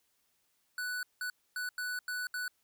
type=tone bursts at uneven times; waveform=square; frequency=1485 Hz; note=F#6; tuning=6 cents sharp; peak=-35 dBFS; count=6; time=0.78-1.03 / 1.21-1.3 / 1.56-1.69 / 1.78-1.99 / 2.08-2.27 / 2.34-2.48 s; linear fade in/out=2 ms; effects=white hiss -75 dBFS RMS until 2.63 s